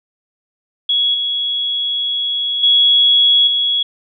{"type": "tone with level steps", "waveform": "sine", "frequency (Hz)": 3346, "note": "G#7", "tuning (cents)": 12, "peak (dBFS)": [-12, -16, -8, -13], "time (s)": [0.89, 3.83], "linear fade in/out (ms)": 5, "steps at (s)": [1.14, 2.63, 3.47], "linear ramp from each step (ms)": 5, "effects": []}